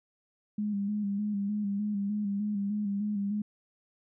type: tone with vibrato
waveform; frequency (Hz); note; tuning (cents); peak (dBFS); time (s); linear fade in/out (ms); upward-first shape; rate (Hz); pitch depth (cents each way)
sine; 204.6; G#3; -26; -28; 0.58-3.42; 5; square; 3.3; 40
effects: none